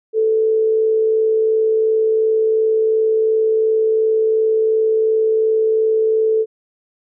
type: tone with amplitude modulation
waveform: sine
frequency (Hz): 440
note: A4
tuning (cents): 0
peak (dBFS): -11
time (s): 0.13-6.46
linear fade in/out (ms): 50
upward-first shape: sine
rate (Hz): 62.8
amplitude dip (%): 30
effects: none